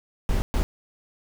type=noise bursts at uneven times; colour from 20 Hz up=brown; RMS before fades=-22 dBFS; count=2; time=0.29-0.42 / 0.54-0.63 s; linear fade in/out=0 ms; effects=none